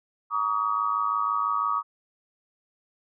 sine tone cluster, 936 / 1144 / 1250 Hz, A#5 / D6 / D#6, +7 / -46 / +8 cents, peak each -34 / -26 / -26 dBFS, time 0.3-1.83 s, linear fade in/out 50 ms, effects none

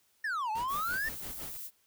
triangle exponential two-way sweep, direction down then up, 1837 to 842 to 1837 Hz, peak -29 dBFS, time 0.24-1.09 s, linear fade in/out 5 ms, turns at 0.51 s
pink noise with tremolo, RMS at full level -44 dBFS, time 0.55-1.57 s, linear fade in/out 5 ms, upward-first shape sine, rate 5.9 Hz, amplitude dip 85%
violet noise, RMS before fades -42 dBFS, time 0.67-1.71 s, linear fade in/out 50 ms
effects white hiss -70 dBFS RMS until 1.86 s

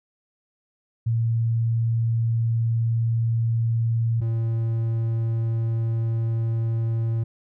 sine / triangle tone pair in turn, 114.9 / 113.97 Hz, A#2 / A#2, -25 / -39 cents, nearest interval unison, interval 14 cents, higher first, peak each -19 dBFS, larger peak neither, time 1.06-4.21 / 4.21-7.24 s, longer first, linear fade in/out 10 ms, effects none

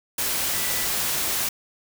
sine tone in noise, 1975.5 Hz, B6, in tune, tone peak -36 dBFS, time 0.53-0.86 s, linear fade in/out 5 ms, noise white, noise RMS -25 dBFS, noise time 0.18-1.49 s, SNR -14 dB, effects none

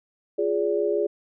sine chord, D diminished, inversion first, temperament equal with one note detuned, 349.2 / 415.3 / 576.9 Hz, F4 / Ab4 / D5, 0 / 0 / -31 cents, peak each -27 / -23 / -27 dBFS, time 0.38-1.07 s, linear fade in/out 10 ms, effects none

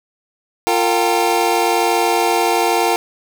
square tone cluster, 348.4 / 456.2 / 714 / 795 / 914 Hz, F4 / A#4 / F5 / G5 / A#5, -4 / -37 / +38 / +24 / -34 cents, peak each -21 dBFS, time 0.67-2.96 s, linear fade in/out 0 ms, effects none

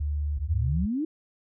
sine tone with pitch glide, 73.7 to 73.19 Hz, D2 to D2, +7 to -5 cents, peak -25 dBFS, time 0-0.86 s, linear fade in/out 10 ms, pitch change -12 cents, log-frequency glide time 0.36-0.45 s
sine exponential sweep, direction up, 62 to 327.6 Hz, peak -25 dBFS, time 0.37-1.05 s, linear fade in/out 5 ms
effects none

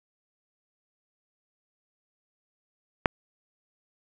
click, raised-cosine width 0.5 ms, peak -4 dBFS, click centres 3.058 s, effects none

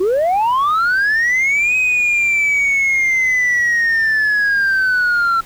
sine linear two-way sweep, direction up then down, 349.2 to 2532 to 1342 Hz, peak -10 dBFS, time 0-5.41 s, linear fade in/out 10 ms, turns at 1.76 s, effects tanh soft clip ceiling -11 dBFS + pink hiss -41 dBFS RMS until 5.45 s

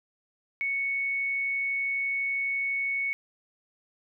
sine tone, 2217 Hz, C#7, in tune, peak -26 dBFS, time 0.61-3.13 s, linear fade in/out 0 ms, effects none

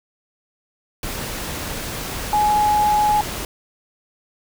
sine tone in noise, 840 Hz, G#5, 19 cents sharp, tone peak -14 dBFS, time 2.33-3.21 s, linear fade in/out 2 ms, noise pink, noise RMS -28 dBFS, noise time 1.03-3.45 s, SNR +11 dB, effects none

